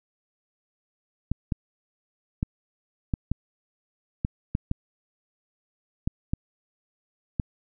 clicks, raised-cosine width 5 ms, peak -12 dBFS, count 11, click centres 1.316 / 1.522 / 2.429 / 3.138 / 3.316 / 4.249 / 4.551 / 4.714 / 6.075 / 6.335 / 7.398 s, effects none

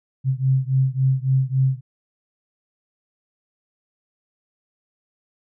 sine beating tone pair, 130.81 / 134.41 Hz, C3 / C3, 0 / +47 cents, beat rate 3.6 Hz, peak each -19 / -20 dBFS, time 0.24-1.81 s, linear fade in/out 50 ms, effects none

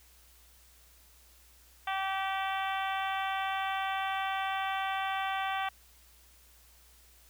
harmonic tone, 386 Hz, G4, 27 cents flat, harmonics 2 / 3 / 4 / 5 / 6 / 7 / 8 / 9, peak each -33 / -37 / -39 / -41 / -43 / -44 / -45 / -46 dBFS, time 1.87-5.69 s, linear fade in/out 5 ms, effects added 60 Hz sine -61 dBFS peak until 7.29 s + white hiss -61 dBFS RMS until 7.29 s

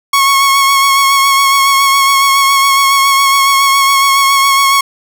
sawtooth tone with vibrato, 1100 Hz, C#6, 14 cents flat, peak -3 dBFS, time 0.13-4.81 s, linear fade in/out 5 ms, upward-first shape sine, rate 7.2 Hz, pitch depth 23 cents each way, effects none

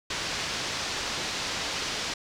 white low-pass noise, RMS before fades -32 dBFS, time 0.1-2.14 s, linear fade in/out 5 ms, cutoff 5800 Hz, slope 24 dB/octave, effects none

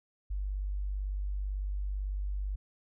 sine tone, 49 Hz, G1, in tune, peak -31 dBFS, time 0.3-2.56 s, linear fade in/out 10 ms, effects none

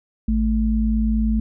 sine tone pair together, 54.75 / 219 Hz, A1 / A3, -8 / -8 cents, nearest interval 2 octaves, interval 2400 cents, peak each -19 dBFS, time 0.28-1.4 s, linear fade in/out 5 ms, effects none

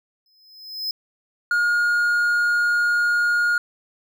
square tone with exponential growth, 5100 Hz, D#8, 42 cents sharp, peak -22 dBFS, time 0.26-0.91 s, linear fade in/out 2 ms, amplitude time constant 140 ms
triangle tone, 1428 Hz, F6, 38 cents sharp, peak -15 dBFS, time 1.51-3.58 s, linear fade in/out 2 ms
effects none

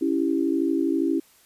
sine chord, C# diminished, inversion none, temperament equal, 277.2 / 329.6 / 392 Hz, C#4 / E4 / G4, 0 / 0 / 0 cents, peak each -24 / -23 / -29 dBFS, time 0.01-1.2 s, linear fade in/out 10 ms, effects white hiss -57 dBFS RMS until 1.45 s + resampled to 32000 Hz

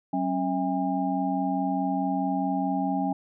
sine tone cluster, 187.5 / 272.2 / 651 / 807 Hz, F#3 / C#4 / E5 / G#5, +23 / -31 / -22 / -50 cents, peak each -30 / -27 / -35 / -29 dBFS, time 0.13-3.13 s, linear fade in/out 5 ms, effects none

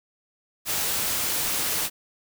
white noise, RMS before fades -26 dBFS, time 0.65-1.9 s, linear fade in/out 50 ms, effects none

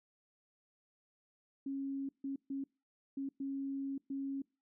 sine tone bursts at uneven times, 273.8 Hz, C#4, 21 cents flat, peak -36 dBFS, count 6, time 1.66-2.09 / 2.24-2.36 / 2.5-2.64 / 3.17-3.29 / 3.4-3.98 / 4.1-4.42 s, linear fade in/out 5 ms, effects noise-tail reverb RT60 0.3 s tail -25 dB re dry

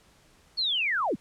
sine linear sweep, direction down, 4435 to 116.54 Hz, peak -24 dBFS, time 0.57-1.16 s, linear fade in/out 20 ms, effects pink hiss -60 dBFS RMS until 1.2 s + low-pass 10000 Hz 12 dB/octave

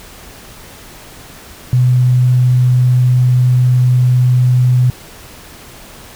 sine tone, 125.4 Hz, B2, 27 cents sharp, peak -7 dBFS, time 1.73-4.9 s, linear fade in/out 0 ms, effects pink hiss -36 dBFS RMS until 6.15 s

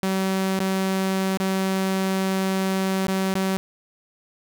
sawtooth tone with dropouts, 190.8 Hz, G3, 47 cents flat, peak -17 dBFS, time 0.03-3.57 s, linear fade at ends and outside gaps 0 ms, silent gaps 0.592-0.603 / 1.373-1.401 / 3.068-3.083 / 3.34-3.353 s, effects none

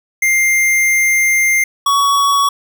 square tone pair in turn, 2100 / 1123.4 Hz, C7 / C#6, +6 / +23 cents, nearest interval major seventh, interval 1083 cents, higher first, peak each -11 dBFS, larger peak neither, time 0.22-1.64 / 1.86-2.49 s, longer first, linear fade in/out 5 ms, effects none

